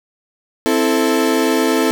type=chord; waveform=35% pulse; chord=A minor; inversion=first; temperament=equal; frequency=261.6 / 329.6 / 440 Hz; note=C4 / E4 / A4; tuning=0 / 0 / 0 cents; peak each=-16 dBFS; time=0.66-1.91 s; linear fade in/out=0 ms; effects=none